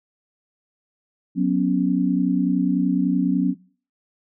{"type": "chord", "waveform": "sine", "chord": "F# suspended fourth", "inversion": "none", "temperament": "equal with one note detuned", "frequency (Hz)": [183.51, 246.9, 277.2], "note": ["F#3", "B3", "C#4"], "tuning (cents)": [-14, 0, 0], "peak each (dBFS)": [-20, -23, -21], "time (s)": [1.35, 3.55], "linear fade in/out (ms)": 50, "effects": ["noise-tail reverb RT60 0.4 s tail -19 dB re dry"]}